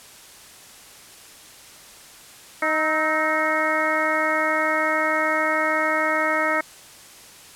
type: harmonic tone with a mistuned harmonic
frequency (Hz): 311.1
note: D#4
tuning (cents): 0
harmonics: 1 / 2 / 3 / 4 / 5 / 6 / 7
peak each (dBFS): -30 / -25 / -29 / -25 / -30 / -25 / -27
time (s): 2.62-6.61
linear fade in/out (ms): 5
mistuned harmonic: 4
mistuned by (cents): +61
effects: white hiss -45 dBFS RMS until 7.55 s + low-pass 11000 Hz 12 dB/octave